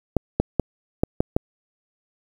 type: clicks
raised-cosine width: 2 ms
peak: -4 dBFS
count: 6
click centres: 0.167 / 0.4 / 0.597 / 1.035 / 1.205 / 1.365 s
effects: 7-bit